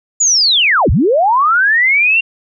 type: linear two-way sweep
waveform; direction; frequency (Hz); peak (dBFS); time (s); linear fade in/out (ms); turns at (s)
sine; down then up; 7040 to 46.25 to 2783; -8; 0.2-2.21; 10; 0.9
effects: none